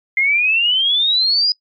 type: exponential sweep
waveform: sine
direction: up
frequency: 2091 to 4978 Hz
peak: -12 dBFS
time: 0.17-1.52 s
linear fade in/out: 2 ms
effects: noise-tail reverb RT60 0.1 s tail -21 dB re dry + MP3 96 kbps